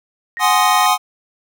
sine tone, 1870 Hz, A#6, 5 cents sharp, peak -24 dBFS, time 0.37-0.86 s, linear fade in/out 0 ms
square chord, Ab dominant seventh, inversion third, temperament equal, 740 / 830.6 / 1046.5 / 1244.5 Hz, Gb5 / Ab5 / C6 / Eb6, 0 / 0 / 0 / 0 cents, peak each -18 dBFS, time 0.39-0.98 s, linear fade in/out 50 ms
effects none

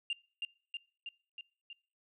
sine tone with echo, 2796 Hz, F7, 1 cent sharp, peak -30 dBFS, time 0.1-0.13 s, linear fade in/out 2 ms, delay 320 ms, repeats 5, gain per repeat -3 dB, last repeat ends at 1.73 s, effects noise-tail reverb RT60 0.5 s tail -26 dB re dry + tanh soft clip ceiling -29 dBFS

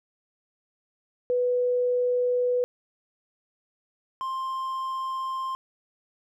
sine / triangle tone pair in turn, 493.9 / 1052.6 Hz, B4 / C6, 0 / +10 cents, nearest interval octave + minor second, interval 1310 cents, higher second, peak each -21 / -26 dBFS, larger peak first, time 1.3-2.64 / 4.21-5.55 s, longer neither, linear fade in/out 0 ms, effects none

